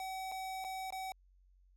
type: tone with dropouts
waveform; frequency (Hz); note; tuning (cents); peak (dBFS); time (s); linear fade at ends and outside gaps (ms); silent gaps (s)
square; 759; F#5; +44; -40; 0-1.12; 1; 0.316-0.32 / 0.642-0.647 / 0.905-0.924
effects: added 46 Hz sine -63 dBFS peak until 1.76 s